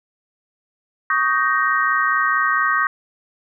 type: chord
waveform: sine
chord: Eb dominant seventh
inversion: third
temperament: just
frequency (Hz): 1120.1 / 1244.5 / 1555.6 / 1866.8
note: Db6 / Eb6 / G6 / Bb6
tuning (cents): +18 / 0 / -14 / +2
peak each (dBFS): -21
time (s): 1.1-2.87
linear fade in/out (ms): 2
effects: none